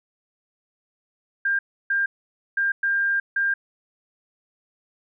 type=tone bursts at uneven times; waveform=sine; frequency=1598 Hz; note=G6; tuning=33 cents sharp; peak=-19 dBFS; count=5; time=1.45-1.59 / 1.9-2.06 / 2.57-2.72 / 2.83-3.2 / 3.36-3.54 s; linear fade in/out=5 ms; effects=none